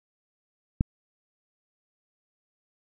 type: click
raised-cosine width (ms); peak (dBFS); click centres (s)
5; -9; 0.809
effects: none